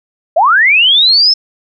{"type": "linear sweep", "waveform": "sine", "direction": "up", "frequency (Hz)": [587.3, 5330], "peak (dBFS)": -5, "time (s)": [0.36, 1.34], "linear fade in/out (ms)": 10, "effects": []}